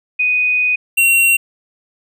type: tone pair in turn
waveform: sine / square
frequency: 2489 / 2742 Hz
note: D#7 / F7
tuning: 0 / -32 cents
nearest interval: major second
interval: 168 cents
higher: second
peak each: -12 / -10 dBFS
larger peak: second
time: 0.19-0.76 / 0.97-1.37 s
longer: first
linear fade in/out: 10 ms
effects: none